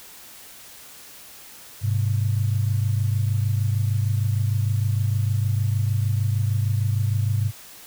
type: tone pair together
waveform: sine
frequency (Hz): 102.1 / 128.64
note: G#2 / C3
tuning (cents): -29 / -29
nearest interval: major third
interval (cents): 400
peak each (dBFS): -20 / -25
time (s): 1.81-7.52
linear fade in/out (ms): 50
effects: white hiss -44 dBFS RMS until 7.86 s